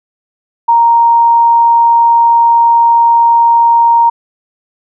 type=tone; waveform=sine; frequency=932.3 Hz; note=A#5; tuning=in tune; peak=-4 dBFS; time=0.68-4.1 s; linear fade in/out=10 ms; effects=none